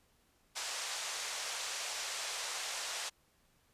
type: band-pass noise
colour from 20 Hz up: white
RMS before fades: -40 dBFS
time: 0.55-3.1 s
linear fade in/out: 20 ms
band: 520 to 7800 Hz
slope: 24 dB/octave
effects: pink hiss -71 dBFS RMS until 3.73 s + resampled to 32000 Hz